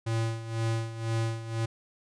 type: tone with tremolo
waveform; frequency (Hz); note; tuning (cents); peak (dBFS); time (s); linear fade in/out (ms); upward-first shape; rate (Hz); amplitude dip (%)
square; 113.5; A#2; -46; -26; 0.06-1.66; 10; sine; 2; 75
effects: resampled to 22050 Hz